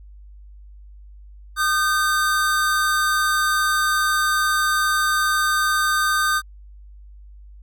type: tone pair together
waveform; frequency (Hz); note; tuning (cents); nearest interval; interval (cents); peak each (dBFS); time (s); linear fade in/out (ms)
square; 1221.6 / 1544; D#6 / G6; -32 / -27; major third; 405; -21; 1.56-6.42; 50
effects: added 50 Hz sine -40 dBFS peak until 7.62 s